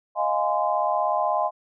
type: chord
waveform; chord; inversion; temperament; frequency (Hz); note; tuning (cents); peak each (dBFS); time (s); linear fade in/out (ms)
sine; F minor seventh; third; equal with one note detuned; 622.3 / 698.5 / 830.6 / 1033.9; Eb5 / F5 / Ab5 / C6; 0 / 0 / 0 / -21; -26; 0.15-1.51; 50
effects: none